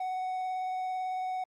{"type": "tone with vibrato", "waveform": "triangle", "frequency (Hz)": 744, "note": "F#5", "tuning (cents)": 9, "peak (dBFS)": -29, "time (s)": [0, 1.44], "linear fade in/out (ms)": 5, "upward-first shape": "sine", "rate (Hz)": 18, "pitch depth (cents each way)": 10, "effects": ["Opus 32 kbps"]}